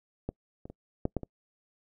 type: clicks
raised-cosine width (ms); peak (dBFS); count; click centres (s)
2; -19 / -29 / -30 / -14 / -16 / -25; 6; 0.29 / 0.655 / 0.7 / 1.054 / 1.167 / 1.233
effects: noise-tail reverb RT60 0.1 s tail -26 dB re dry